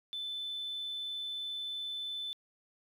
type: tone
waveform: sine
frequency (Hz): 3517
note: A7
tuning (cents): -1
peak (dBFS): -35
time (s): 0.13-2.33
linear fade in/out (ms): 0
effects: tanh soft clip ceiling -32 dBFS + 11-bit